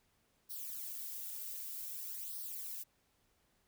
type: noise with flanger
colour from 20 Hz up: violet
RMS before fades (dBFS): -44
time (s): 0.49-2.84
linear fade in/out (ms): 20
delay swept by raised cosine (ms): 0.2 to 2.9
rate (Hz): 0.53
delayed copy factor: +0.75
effects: pink hiss -75 dBFS RMS until 3.67 s